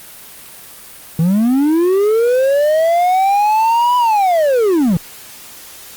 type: linear two-way sweep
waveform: triangle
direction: up then down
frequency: 155.56 to 994 to 155.56 Hz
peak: -8 dBFS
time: 1.19-4.97 s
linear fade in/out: 2 ms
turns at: 3.97 s
effects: white hiss -36 dBFS RMS until 5.96 s + Opus 32 kbps